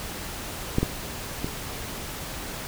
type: clicks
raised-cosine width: 3 ms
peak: -8 / -9 / -15 dBFS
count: 3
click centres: 0.784 / 0.83 / 1.445 s
effects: pink hiss -35 dBFS RMS until 2.67 s